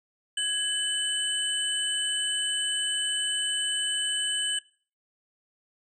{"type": "tone cluster", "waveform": "sine", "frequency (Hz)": [1659, 3009, 8170], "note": ["G#6", "F#7", "C9"], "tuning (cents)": [-2, 28, -42], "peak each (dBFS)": [-33, -26, -32], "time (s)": [0.37, 4.59], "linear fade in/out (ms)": 5, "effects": ["noise-tail reverb RT60 0.4 s tail -19 dB re dry", "tanh soft clip ceiling -17 dBFS"]}